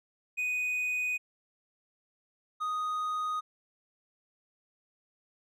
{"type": "tone pair in turn", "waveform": "triangle", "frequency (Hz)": [2489, 1244.5], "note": ["D#7", "D#6"], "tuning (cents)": [0, 0], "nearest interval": "octave", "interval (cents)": 1200, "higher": "first", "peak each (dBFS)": [-27, -28], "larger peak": "first", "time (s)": [[0.37, 1.18], [2.6, 3.41]], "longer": "neither", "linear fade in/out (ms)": 20, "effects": []}